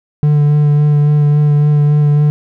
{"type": "tone with vibrato", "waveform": "triangle", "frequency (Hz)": 147.7, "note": "D3", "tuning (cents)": 10, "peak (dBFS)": -5, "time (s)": [0.23, 2.3], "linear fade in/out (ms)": 0, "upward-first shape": "sine", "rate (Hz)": 3.6, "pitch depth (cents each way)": 16, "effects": []}